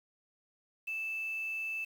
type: tone with quantisation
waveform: sine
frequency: 2637 Hz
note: E7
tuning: in tune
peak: -34 dBFS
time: 0.87-1.85 s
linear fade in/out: 10 ms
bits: 9
effects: none